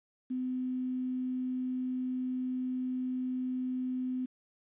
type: tone with quantisation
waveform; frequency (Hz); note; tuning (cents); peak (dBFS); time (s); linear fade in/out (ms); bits
sine; 254.8; C4; -46; -31; 0.3-4.26; 10; 10
effects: resampled to 8000 Hz